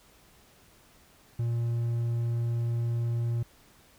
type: tone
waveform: triangle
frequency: 117.5 Hz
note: A#2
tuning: 14 cents sharp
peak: -24 dBFS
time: 1.39-3.43 s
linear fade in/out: 5 ms
effects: pink hiss -59 dBFS RMS until 3.98 s